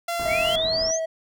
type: tone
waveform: sawtooth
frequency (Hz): 685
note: F5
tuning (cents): -34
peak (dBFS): -21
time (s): 0.08-0.56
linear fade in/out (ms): 5
type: low-pass noise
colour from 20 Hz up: pink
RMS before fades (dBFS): -37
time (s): 0.19-0.91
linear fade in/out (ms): 2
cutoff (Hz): 1500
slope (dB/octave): 24
type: tone with pitch glide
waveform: triangle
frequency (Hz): 643 to 647.1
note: E5 to E5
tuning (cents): -43 to -32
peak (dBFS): -22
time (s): 0.25-1.06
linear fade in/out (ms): 10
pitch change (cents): +11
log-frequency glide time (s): 0.59-0.7
type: exponential sweep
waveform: sine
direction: up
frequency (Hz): 2093 to 6680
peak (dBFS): -23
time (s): 0.27-1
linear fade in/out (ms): 50
effects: none